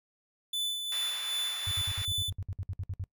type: tone with tremolo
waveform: 45% pulse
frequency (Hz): 3496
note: A7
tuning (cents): -12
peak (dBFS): -29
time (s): 0.53-2.3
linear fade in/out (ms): 5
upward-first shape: sine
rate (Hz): 2.6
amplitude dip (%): 45
type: band-pass noise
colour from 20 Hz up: pink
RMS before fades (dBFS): -44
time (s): 0.92-2.05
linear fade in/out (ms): 0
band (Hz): 1400 to 4000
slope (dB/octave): 12
type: tone bursts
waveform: sine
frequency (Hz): 94.3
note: F#2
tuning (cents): +33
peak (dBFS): -32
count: 14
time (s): 1.67-3.039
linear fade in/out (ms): 0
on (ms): 43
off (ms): 59
effects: noise-tail reverb RT60 0.1 s tail -21 dB re dry